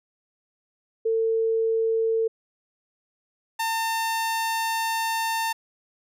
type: tone pair in turn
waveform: sine / sawtooth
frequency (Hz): 450 / 900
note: A4 / A5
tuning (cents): +39 / +39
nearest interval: octave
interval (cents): 1200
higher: second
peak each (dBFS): -20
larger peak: neither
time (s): 1.05-2.28 / 3.59-5.53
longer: second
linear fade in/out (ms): 10
effects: none